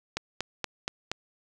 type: click train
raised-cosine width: 0.2 ms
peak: -12 dBFS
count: 5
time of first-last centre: 0.17-1.116 s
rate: 4.23 Hz
effects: none